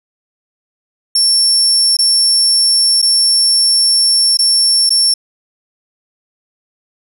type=tone with dropouts; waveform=35% pulse; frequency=5440 Hz; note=F8; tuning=46 cents flat; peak=-6 dBFS; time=1.15-5.14 s; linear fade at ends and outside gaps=5 ms; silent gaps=1.969-1.988 / 3.018-3.025 / 4.372-4.389 / 4.894-4.904 s; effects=none